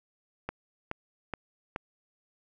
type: click train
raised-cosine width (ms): 0.5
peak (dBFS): -18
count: 4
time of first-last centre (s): 0.49-1.761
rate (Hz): 2.36
effects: none